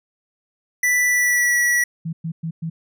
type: tone with pitch glide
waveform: square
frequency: 1975.5 to 1938.2 Hz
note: B6 to B6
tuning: 0 to -33 cents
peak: -16 dBFS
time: 0.83-1.84 s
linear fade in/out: 5 ms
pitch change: -33 cents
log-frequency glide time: 1.05-1.57 s
type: tone bursts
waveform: sine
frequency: 163.4 Hz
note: E3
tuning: 15 cents flat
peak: -23 dBFS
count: 4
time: 2.05-2.7 s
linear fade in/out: 10 ms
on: 80 ms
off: 110 ms
effects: none